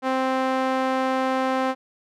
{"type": "tone with band-pass filter", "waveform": "sawtooth", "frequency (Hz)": 261.6, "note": "C4", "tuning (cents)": 0, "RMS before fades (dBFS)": -23, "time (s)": [0.02, 1.75], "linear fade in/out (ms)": 50, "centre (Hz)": 870, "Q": 0.84, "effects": []}